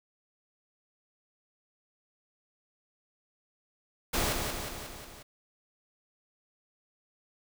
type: noise with echo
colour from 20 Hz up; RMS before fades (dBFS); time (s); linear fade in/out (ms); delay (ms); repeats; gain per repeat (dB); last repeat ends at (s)
pink; -29; 4.13-4.33; 10; 180; 5; -4; 5.23
effects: none